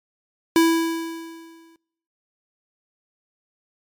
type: tone with exponential decay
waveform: square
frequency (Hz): 329.6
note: E4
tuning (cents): 0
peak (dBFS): -12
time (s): 0.56-1.76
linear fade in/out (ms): 1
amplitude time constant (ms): 260
effects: noise-tail reverb RT60 0.8 s tail -26 dB re dry + MP3 96 kbps